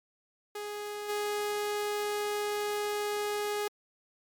sawtooth tone with level steps, 415.3 Hz, G#4, in tune, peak -32 / -26 dBFS, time 0.55-3.68 s, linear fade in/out 5 ms, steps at 1.08 s, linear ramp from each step 20 ms, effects MP3 96 kbps

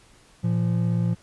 triangle tone pair together, 114.7 / 171.86 Hz, A#2 / F3, -28 / -28 cents, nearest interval perfect fifth, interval 700 cents, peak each -21 dBFS, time 0.43-1.15 s, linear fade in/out 20 ms, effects pink hiss -55 dBFS RMS until 1.22 s + resampled to 24000 Hz

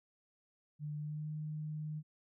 sine tone with pitch glide, 149.4 to 153.07 Hz, D3 to D#3, +30 to -28 cents, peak -38 dBFS, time 0.79-2.03 s, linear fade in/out 50 ms, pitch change +42 cents, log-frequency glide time 0.96-1.29 s, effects none

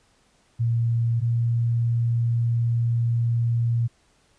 sine tone pair in turn, 116.54 / 117.35 Hz, A#2 / A#2, 0 / +12 cents, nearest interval unison, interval 12 cents, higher second, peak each -19 dBFS, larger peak neither, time 0.59-1.21 / 1.21-3.88 s, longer second, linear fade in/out 20 ms, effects pink hiss -62 dBFS RMS until 4.38 s + resampled to 22050 Hz

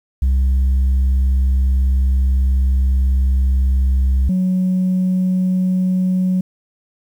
sine tone pair in turn, 65.6 / 184.64 Hz, C2 / F#3, +5 / -3 cents, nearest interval octave + tritone, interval 1792 cents, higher second, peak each -9 / -12 dBFS, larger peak first, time 0.22-4.29 / 4.29-6.41 s, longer first, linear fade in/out 5 ms, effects tanh soft clip ceiling -11 dBFS + 8-bit

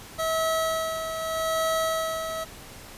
25% pulse tone with tremolo, 646 Hz, E5, 35 cents flat, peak -19 dBFS, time 0.18-2.45 s, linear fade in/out 20 ms, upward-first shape sine, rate 0.82 Hz, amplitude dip 55%, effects pink hiss -44 dBFS RMS until 2.97 s + resampled to 32000 Hz

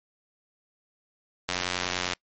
click train, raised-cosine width 0.2 ms, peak -9 dBFS, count 59, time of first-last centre 1.49-2.134 s, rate 90.1 Hz, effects noise-tail reverb RT60 0.1 s tail -26 dB re dry + MP3 32 kbps

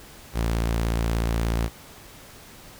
sawtooth tone, 56.7 Hz, A#1, 47 cents flat, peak -18 dBFS, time 0.33-1.7 s, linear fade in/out 50 ms, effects pink hiss -46 dBFS RMS until 2.79 s

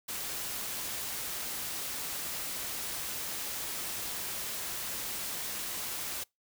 white noise, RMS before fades -37 dBFS, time 0.08-6.24 s, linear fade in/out 10 ms, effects noise-tail reverb RT60 0.2 s tail -26 dB re dry

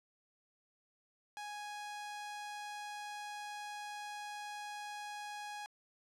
sawtooth tone, 830.6 Hz, G#5, in tune, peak -39 dBFS, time 1.37-5.66 s, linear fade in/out 0 ms, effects low-pass 9000 Hz 12 dB/octave

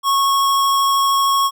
square tone with vibrato, 1100 Hz, C#6, 14 cents flat, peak -14 dBFS, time 0.03-1.51 s, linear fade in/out 50 ms, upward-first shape triangle, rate 13 Hz, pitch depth 9 cents each way, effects none

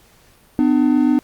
triangle tone pair together, 252.3 / 300 Hz, B3 / D4, +37 / +37 cents, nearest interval minor third, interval 300 cents, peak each -13 / -13 dBFS, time 0.59-1.19 s, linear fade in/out 0 ms, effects pink hiss -52 dBFS RMS until 1.23 s + Opus 48 kbps

